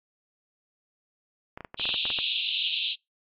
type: clicks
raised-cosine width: 0.5 ms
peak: -23 dBFS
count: 11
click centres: 1.575 / 1.607 / 1.648 / 1.744 / 1.797 / 1.855 / 1.891 / 1.942 / 2.054 / 2.103 / 2.188 s
type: band-pass noise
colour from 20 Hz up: white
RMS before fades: -29 dBFS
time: 1.77-2.96 s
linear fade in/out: 50 ms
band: 2600 to 3900 Hz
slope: 96 dB/octave
effects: noise-tail reverb RT60 0.2 s tail -26 dB re dry + AAC 48 kbps